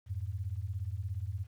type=beating tone pair; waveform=sine; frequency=87.2 / 104.2 Hz; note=F2 / G#2; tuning=-2 / +6 cents; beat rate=17 Hz; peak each=-37 / -37 dBFS; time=0.06-1.47 s; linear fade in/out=50 ms; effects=11-bit